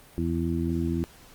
harmonic tone, 83.6 Hz, E2, 25 cents sharp, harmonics 1 / 2 / 3 / 4, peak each -30 / -30 / -30 / -30 dBFS, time 0.18-1.04 s, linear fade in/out 0 ms, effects pink hiss -52 dBFS RMS until 1.34 s + Opus 32 kbps

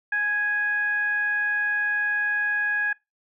sine tone with frequency modulation, 1661.2 Hz, G#6, in tune, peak -21 dBFS, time 0.12-2.93 s, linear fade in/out 5 ms, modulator 824 Hz, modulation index 0.32, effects noise-tail reverb RT60 0.2 s tail -22 dB re dry

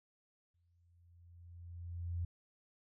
sine tone with exponential growth, 86.3 Hz, F2, 20 cents flat, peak -34 dBFS, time 0.54-2.25 s, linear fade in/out 5 ms, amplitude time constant 370 ms, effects none

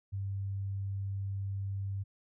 sine tone, 98.2 Hz, G2, 4 cents sharp, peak -33 dBFS, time 0.12-2.04 s, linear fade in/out 20 ms, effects none

